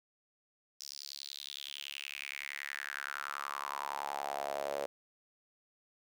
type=tone with high-pass filter sweep; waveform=sawtooth; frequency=70.7 Hz; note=C#2; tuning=35 cents sharp; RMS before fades=-41 dBFS; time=0.8-4.86 s; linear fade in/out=0 ms; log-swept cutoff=5400 to 540 Hz; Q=5.1; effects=none